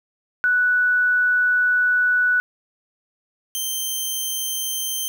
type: tone pair in turn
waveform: sine / 10% pulse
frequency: 1480 / 3128 Hz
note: F#6 / G7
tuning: 0 / -4 cents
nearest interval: octave + minor second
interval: 1296 cents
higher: second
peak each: -15 dBFS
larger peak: neither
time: 0.44-2.4 / 3.55-5.08 s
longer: first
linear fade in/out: 0 ms
effects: 9-bit